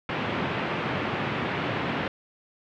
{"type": "band-pass noise", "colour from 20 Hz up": "pink", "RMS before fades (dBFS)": -29, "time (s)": [0.09, 2.08], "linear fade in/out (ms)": 2, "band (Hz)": [110, 2900], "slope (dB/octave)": 24, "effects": []}